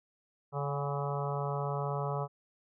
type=harmonic tone with a mistuned harmonic; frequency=142.3 Hz; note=C#3; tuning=46 cents sharp; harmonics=1 / 3 / 4 / 5 / 6 / 7 / 8 / 9; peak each=-34 / -39 / -40 / -41 / -42 / -42 / -43 / -44 dBFS; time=0.52-2.28 s; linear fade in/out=50 ms; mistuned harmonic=6; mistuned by=-49 cents; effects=none